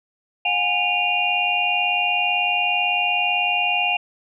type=tone cluster; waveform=sine; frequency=719 / 817 / 2449 / 2785 Hz; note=F#5 / G#5 / D#7 / F7; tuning=-50 / -29 / -28 / -5 cents; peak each=-25 / -27 / -23 / -21 dBFS; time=0.45-3.97 s; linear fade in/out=5 ms; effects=none